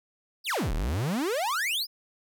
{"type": "exponential two-way sweep", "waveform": "45% pulse", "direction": "down then up", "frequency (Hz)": [5300, 33.98, 5300], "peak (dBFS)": -26, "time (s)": [0.44, 1.87], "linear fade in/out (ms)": 50, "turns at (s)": 0.73, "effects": []}